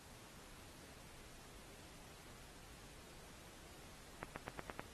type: accelerating click train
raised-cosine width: 0.5 ms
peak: -28 dBFS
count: 6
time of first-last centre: 4.23-4.795 s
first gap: 130 ms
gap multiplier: 0.93
effects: pink hiss -59 dBFS RMS until 4.93 s + AAC 32 kbps